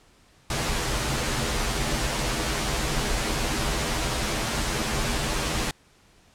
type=noise with comb filter; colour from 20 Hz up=pink; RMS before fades=-26 dBFS; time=0.5-5.71 s; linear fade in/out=2 ms; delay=11 ms; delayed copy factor=-0.95; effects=pink hiss -58 dBFS RMS until 6.34 s + low-pass 9000 Hz 12 dB/octave